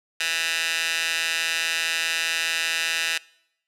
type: tone with high-pass filter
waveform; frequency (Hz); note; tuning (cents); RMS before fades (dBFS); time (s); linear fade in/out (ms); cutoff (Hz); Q
15% pulse; 164.81; E3; 0; -25; 0.2-3.18; 5; 2300; 1.8
effects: noise-tail reverb RT60 0.8 s tail -24 dB re dry + low-pass 11000 Hz 12 dB/octave

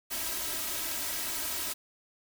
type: noise with comb filter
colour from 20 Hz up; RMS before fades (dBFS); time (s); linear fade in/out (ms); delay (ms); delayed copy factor
white; -34; 0.1-1.74; 20; 3.1; +0.8
effects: none

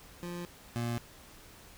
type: tone pair in turn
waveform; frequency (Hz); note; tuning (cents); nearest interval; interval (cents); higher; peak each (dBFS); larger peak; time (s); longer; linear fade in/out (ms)
25% pulse; 174.61 / 118.3; F3 / A#2; 0 / +26; perfect fifth; 674; first; -34 / -28; second; 0.23-0.45 / 0.76-0.98; neither; 0
effects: pink hiss -54 dBFS RMS until 1.77 s

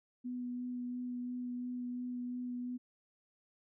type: tone with vibrato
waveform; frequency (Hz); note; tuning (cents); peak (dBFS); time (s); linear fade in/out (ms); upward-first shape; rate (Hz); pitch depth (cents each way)
sine; 246.9; B3; 0; -37; 0.24-2.78; 20; sine; 2.9; 11
effects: none

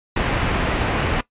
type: low-pass noise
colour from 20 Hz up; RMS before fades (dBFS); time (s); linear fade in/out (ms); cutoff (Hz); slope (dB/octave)
pink; -21; 0.16-1.21; 5; 3000; 24
effects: noise-tail reverb RT60 0.1 s tail -18 dB re dry + resampled to 8000 Hz

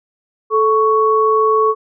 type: tone pair together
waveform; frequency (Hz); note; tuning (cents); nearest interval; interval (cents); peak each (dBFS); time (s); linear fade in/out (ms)
sine; 436.6 / 1113; A4 / C#6; -13 / +7; octave + major third; 1620; -13; 0.5-1.75; 50
effects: none

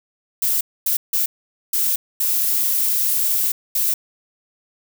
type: noise bursts at uneven times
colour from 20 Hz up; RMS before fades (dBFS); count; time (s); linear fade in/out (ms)
violet; -19; 6; 0.42-0.61 / 0.86-0.97 / 1.13-1.26 / 1.73-1.96 / 2.2-3.52 / 3.75-3.94; 5
effects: none

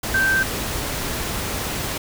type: tone in noise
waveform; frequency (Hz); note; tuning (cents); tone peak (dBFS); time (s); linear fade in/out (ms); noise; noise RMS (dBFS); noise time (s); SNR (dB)
sine; 1562; G6; -7; -16; 0.14-0.43; 5; pink; -26; 0.03-1.98; +7
effects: none

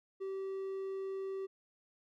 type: tone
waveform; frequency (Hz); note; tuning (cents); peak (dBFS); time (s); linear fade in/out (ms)
triangle; 386.1; G4; -26; -35; 0.2-1.47; 20
effects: none

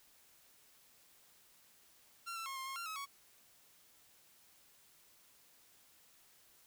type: tone with pitch steps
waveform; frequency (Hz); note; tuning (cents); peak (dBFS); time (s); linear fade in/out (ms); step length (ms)
sawtooth; 1370 / 1337 / 1080 / 1059 / 1076 / 1378 / 1282 / 1117; F6 / E6 / C#6 / C6 / C6 / F6 / E6 / C#6; -34 / +24 / -45 / +21 / +48 / -24 / -49 / +13; -38; 2.26-3.06; 20; 100
effects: white hiss -66 dBFS RMS until 6.66 s

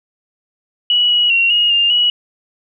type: tone with pitch steps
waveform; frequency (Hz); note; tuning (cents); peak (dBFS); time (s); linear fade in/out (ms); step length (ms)
sine; 2931 / 2914 / 2746 / 2874 / 2805 / 2921; F#7 / F#7 / F7 / F7 / F7 / F#7; -17 / -27 / -30 / +49 / +7 / -23; -10; 0.9-2.1; 2; 200
effects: none

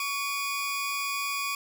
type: tone pair together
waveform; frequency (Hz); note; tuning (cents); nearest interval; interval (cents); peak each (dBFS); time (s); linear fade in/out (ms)
sawtooth; 1124.2 / 2452; C#6 / D#7; +24 / -26; octave + major second; 1350; -28; 0-1.55; 2
effects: none

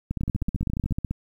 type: two click trains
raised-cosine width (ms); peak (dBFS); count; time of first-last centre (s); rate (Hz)
5; -16 / -14; 11 / 17; 0.21-0.909 / 0.11-1.11; 14.3 / 16
effects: 9-bit

